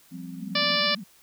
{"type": "chord", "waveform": "sine", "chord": "F suspended second", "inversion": "none", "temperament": "just", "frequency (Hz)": [174.61, 196.44, 261.9], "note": ["F3", "G3", "C4"], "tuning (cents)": [0, 4, 2], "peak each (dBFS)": [-38, -42, -39], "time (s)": [0.11, 0.78], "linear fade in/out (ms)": 20}
{"type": "tone with vibrato", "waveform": "sine", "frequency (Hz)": 207.7, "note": "G#3", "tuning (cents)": 0, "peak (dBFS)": -35, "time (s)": [0.4, 1.04], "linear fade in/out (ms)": 10, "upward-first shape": "triangle", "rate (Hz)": 14, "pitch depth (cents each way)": 270}
{"type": "harmonic tone", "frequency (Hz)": 586, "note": "D5", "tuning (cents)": -4, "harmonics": [1, 2, 3, 4, 5, 6, 7, 8, 9], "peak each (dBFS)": [-30, -30, -30, -30, -30, -30, -30, -30, -30], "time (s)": [0.55, 0.95], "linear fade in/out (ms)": 5}
{"effects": ["white hiss -57 dBFS RMS until 1.22 s"]}